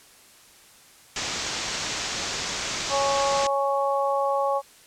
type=low-pass noise; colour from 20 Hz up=white; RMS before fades=-30 dBFS; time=1.16-3.47 s; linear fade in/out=2 ms; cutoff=7200 Hz; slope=48 dB/octave
type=harmonic tone; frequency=277.2 Hz; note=C#4; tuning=in tune; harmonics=2 / 3 / 4; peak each=-24 / -26 / -27 dBFS; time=2.89-4.62 s; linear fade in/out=50 ms
effects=white hiss -52 dBFS RMS until 4.86 s + low-pass 11000 Hz 12 dB/octave